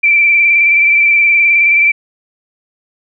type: tone with vibrato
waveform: sine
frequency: 2339 Hz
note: D7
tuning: 8 cents flat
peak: -6 dBFS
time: 0.03-1.92 s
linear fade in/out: 10 ms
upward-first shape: square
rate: 19 Hz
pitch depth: 23 cents each way
effects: none